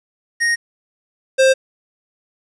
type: tone pair in turn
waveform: square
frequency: 1864.7 / 528.4 Hz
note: A#6 / C5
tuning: 0 / +17 cents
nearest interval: octave + minor seventh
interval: 2183 cents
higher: first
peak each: -15 / -10 dBFS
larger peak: second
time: 0.4-0.56 / 1.38-1.54 s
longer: neither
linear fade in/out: 20 ms
effects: resampled to 22050 Hz + 8-bit